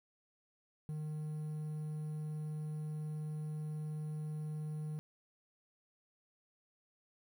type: tone with quantisation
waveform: triangle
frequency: 153.1 Hz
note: D#3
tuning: 28 cents flat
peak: -36 dBFS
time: 0.89-4.99 s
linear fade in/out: 0 ms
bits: 11
effects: none